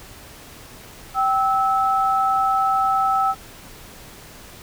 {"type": "tone pair together", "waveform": "sine", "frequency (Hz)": [776, 1305.1], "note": ["G5", "E6"], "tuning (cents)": [-18, -18], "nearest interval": "major sixth", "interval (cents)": 900, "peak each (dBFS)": -19, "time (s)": [1.14, 3.35], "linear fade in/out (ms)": 50, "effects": ["pink hiss -42 dBFS RMS until 4.62 s"]}